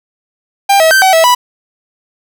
45% pulse tone with pitch steps, 795 / 643 / 1554 / 759 / 651 / 985 Hz, G5 / E5 / G6 / F#5 / E5 / B5, +24 / -43 / -16 / +44 / -22 / -5 cents, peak -5 dBFS, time 0.69-1.35 s, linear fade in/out 10 ms, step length 110 ms, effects none

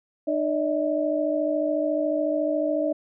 sine tone cluster, 303.1 / 581 / 635 Hz, D#4 / D5 / D#5, -45 / -19 / +35 cents, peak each -26 dBFS, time 0.27-2.93 s, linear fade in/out 10 ms, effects none

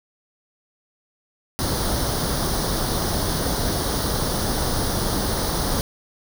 pink noise with comb filter, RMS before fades -23 dBFS, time 1.59-5.81 s, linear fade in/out 0 ms, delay 0.2 ms, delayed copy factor +0.75, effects none

